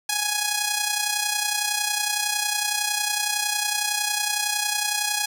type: tone with amplitude modulation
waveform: 5% pulse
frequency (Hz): 833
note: G#5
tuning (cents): +5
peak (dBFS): -8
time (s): 0.09-5.26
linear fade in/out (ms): 5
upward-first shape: sine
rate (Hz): 30.9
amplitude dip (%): 55
effects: none